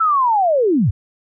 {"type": "linear sweep", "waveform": "sine", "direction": "down", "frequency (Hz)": [1342, 75.1], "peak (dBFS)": -12, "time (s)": [0, 0.91], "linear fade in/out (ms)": 10, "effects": []}